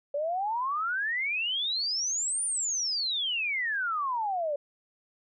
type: exponential two-way sweep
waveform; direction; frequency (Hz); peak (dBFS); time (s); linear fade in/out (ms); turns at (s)
sine; up then down; 560 to 9490 to 560; -27; 0.14-4.56; 5; 2.44
effects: none